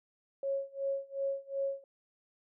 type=tone with tremolo; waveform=sine; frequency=549 Hz; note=C#5; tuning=17 cents flat; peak=-29 dBFS; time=0.43-1.84 s; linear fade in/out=2 ms; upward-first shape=sine; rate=2.7 Hz; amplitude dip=95%; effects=none